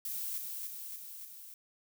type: noise with echo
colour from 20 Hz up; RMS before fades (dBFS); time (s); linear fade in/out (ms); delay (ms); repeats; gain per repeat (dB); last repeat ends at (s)
violet; -38; 0.05-0.38; 2; 290; 4; -3; 1.54
effects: none